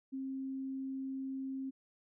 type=tone; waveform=sine; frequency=266.8 Hz; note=C4; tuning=34 cents sharp; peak=-37 dBFS; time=0.12-1.71 s; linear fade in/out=20 ms; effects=none